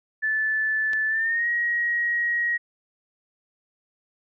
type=tone with pitch glide; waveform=sine; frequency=1747 to 1894.1 Hz; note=A6 to A#6; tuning=-13 to +27 cents; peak=-21 dBFS; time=0.22-2.58 s; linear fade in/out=20 ms; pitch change=+140 cents; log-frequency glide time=1.08-1.48 s
type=click; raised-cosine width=0.2 ms; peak=-20 dBFS; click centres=0.933 s
effects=none